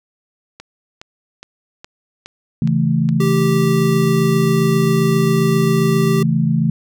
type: click train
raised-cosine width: 0.2 ms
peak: -17 dBFS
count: 7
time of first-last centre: 0.6-3.09 s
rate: 2.41 Hz
type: chord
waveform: sine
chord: A major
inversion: first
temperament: just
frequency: 137.5 / 165 / 220 Hz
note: C#3 / E3 / A3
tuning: -14 / +2 / 0 cents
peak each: -18 / -16 / -18 dBFS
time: 2.62-6.7 s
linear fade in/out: 2 ms
type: tone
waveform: square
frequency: 390.3 Hz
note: G4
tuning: 8 cents flat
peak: -18 dBFS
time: 3.2-6.23 s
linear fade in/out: 5 ms
effects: none